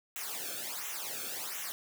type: noise with flanger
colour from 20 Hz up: white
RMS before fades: -39 dBFS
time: 0.16-1.72 s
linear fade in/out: 0 ms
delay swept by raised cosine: 0.21 to 1.04 ms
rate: 1.4 Hz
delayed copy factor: -0.85
effects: none